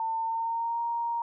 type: tone with pitch glide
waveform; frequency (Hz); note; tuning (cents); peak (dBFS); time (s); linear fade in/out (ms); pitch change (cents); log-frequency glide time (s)
sine; 899 to 935; A5 to A#5; +37 to +5; -27; 0-1.22; 2; +68; 0.18-0.81
effects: none